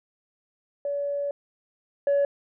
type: tone pair in turn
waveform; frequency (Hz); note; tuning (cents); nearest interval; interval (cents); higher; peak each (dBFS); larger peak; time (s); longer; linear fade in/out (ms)
sine; 570 / 565.4; C#5 / C#5; +48 / +34; unison; 14; first; -25 / -17; second; 0.85-1.31 / 2.07-2.25; first; 2
effects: tanh soft clip ceiling -17 dBFS